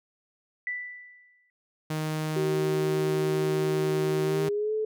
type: tone with exponential decay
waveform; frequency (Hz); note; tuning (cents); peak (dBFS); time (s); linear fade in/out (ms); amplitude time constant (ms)
sine; 1978; B6; +2; -27; 0.67-1.5; 1; 180
type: tone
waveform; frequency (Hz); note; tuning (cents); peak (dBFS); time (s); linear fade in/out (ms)
sawtooth; 155.56; D#3; 0; -24; 1.9-4.49; 5
type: tone with pitch glide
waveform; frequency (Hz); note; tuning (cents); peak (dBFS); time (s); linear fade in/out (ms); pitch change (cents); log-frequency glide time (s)
sine; 381.2 to 432.9; G4 to A4; -48 to -28; -25; 2.36-4.85; 5; +220; 4.24-4.73
effects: none